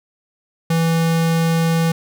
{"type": "tone", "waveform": "square", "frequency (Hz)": 164.81, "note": "E3", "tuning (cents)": 0, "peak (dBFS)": -15, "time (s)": [0.7, 1.92], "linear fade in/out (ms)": 5, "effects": []}